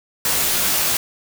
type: noise with comb filter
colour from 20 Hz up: white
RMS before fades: -19 dBFS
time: 0.25-0.97 s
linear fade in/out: 2 ms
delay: 18 ms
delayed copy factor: -0.6
effects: none